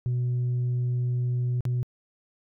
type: tone with dropouts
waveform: sine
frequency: 123.47 Hz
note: B2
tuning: in tune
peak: -21 dBFS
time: 0.06-1.83 s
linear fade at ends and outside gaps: 0 ms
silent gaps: 1.607-1.653 s
effects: tanh soft clip ceiling -22 dBFS